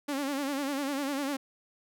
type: tone with vibrato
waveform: sawtooth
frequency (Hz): 279.2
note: C#4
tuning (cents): +13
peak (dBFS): -26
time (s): 0.08-1.37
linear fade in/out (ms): 10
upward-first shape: sine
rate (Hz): 10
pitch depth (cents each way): 87
effects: none